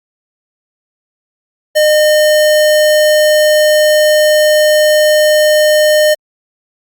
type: tone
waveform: square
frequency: 609 Hz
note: D#5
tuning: 37 cents flat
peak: -7 dBFS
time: 1.75-6.15 s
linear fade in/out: 20 ms
effects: Opus 48 kbps